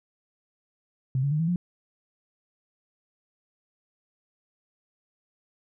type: tone with pitch steps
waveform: sine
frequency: 130.81 / 141.01 / 152.01 / 163.86 / 176.64 Hz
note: C3 / C#3 / D#3 / E3 / F3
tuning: 0 / +30 / -40 / -10 / +20 cents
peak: -22 dBFS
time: 1.15-1.56 s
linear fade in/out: 2 ms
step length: 82 ms
effects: none